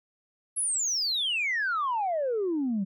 sine exponential sweep, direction down, 11210 to 185 Hz, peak -24 dBFS, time 0.56-2.85 s, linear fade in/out 20 ms, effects tanh soft clip ceiling -22 dBFS

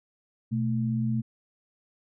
sine tone pair together, 123.47 / 221 Hz, B2 / A3, 0 / +8 cents, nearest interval minor seventh, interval 1008 cents, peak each -27 dBFS, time 0.51-1.22 s, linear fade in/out 20 ms, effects none

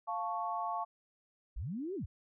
sine chord, F augmented, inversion none, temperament equal, 698.5 / 880 / 1108.7 Hz, F5 / A5 / C#6, 0 / 0 / 0 cents, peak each -38 dBFS, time 0.07-0.85 s, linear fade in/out 20 ms
sine linear two-way sweep, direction up then down, 33.26 to 410.5 to 41.29 Hz, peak -36 dBFS, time 1.56-2.06 s, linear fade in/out 10 ms, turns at 1.95 s
effects none

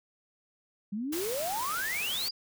sine exponential sweep, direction up, 193.4 to 4978 Hz, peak -31 dBFS, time 0.92-2.31 s, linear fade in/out 10 ms
white noise, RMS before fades -37 dBFS, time 1.12-2.29 s, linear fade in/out 10 ms
effects none

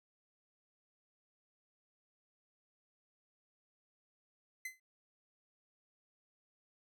45% pulse tone with exponential decay, 2046 Hz, C7, 39 cents flat, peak -37 dBFS, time 4.65-4.8 s, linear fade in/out 5 ms, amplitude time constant 31 ms, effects none

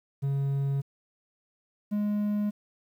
triangle tone pair in turn, 138.59 / 207.7 Hz, C#3 / G#3, 0 / 0 cents, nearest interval perfect fifth, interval 700 cents, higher second, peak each -23 dBFS, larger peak neither, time 0.22-0.82 / 1.91-2.51 s, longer neither, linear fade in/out 20 ms, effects 10-bit

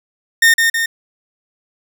40% pulse tone with echo, 1830 Hz, A#6, 32 cents flat, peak -6 dBFS, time 0.42-0.54 s, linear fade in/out 5 ms, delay 160 ms, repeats 2, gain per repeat -4 dB, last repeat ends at 0.86 s, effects none

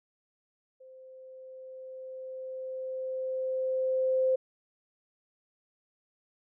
sine tone with level ramp, 520 Hz, C5, 11 cents flat, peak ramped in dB -49 to -22 dBFS, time 0.8-4.36 s, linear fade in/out 10 ms, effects none

